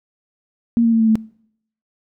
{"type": "tone with pitch steps", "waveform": "sine", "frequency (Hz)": [233.1, 229.6, 226.2, 222.8, 219.5], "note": ["A#3", "A#3", "A3", "A3", "A3"], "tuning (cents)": [0, -26, 48, 22, -4], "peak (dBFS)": -11, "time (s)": [0.77, 1.155], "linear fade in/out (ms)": 0, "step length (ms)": 77, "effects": ["noise-tail reverb RT60 0.7 s tail -24 dB re dry"]}